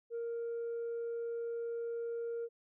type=tone; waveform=sine; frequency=466.2 Hz; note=A#4; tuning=in tune; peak=-34 dBFS; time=0.1-2.49 s; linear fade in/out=50 ms; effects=tanh soft clip ceiling -34 dBFS